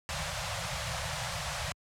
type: band-stop noise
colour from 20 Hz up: pink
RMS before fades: -34 dBFS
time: 0.09-1.72 s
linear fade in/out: 0 ms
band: 170 to 520 Hz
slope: 96 dB/octave
effects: high-pass 60 Hz 12 dB/octave + low-pass 8000 Hz 12 dB/octave